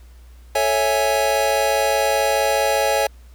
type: chord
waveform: square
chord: A major seventh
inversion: none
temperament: equal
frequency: 440 / 554.4 / 659.3 / 830.6 Hz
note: A4 / C#5 / E5 / G#5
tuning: 0 / 0 / 0 / 0 cents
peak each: -26 / -21 / -24 / -22 dBFS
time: 0.55-3.07 s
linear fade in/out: 5 ms
effects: added 60 Hz sine -41 dBFS peak until 3.34 s + pink hiss -56 dBFS RMS until 3.34 s